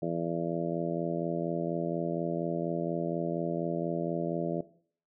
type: harmonic tone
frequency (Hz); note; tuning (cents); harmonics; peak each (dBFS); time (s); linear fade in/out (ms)
84.2; E2; +37; 2 / 3 / 4 / 5 / 6 / 7 / 8; -35 / -39 / -35 / -37 / -42 / -36 / -40; 0.02-4.61; 5
effects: noise-tail reverb RT60 0.5 s tail -17 dB re dry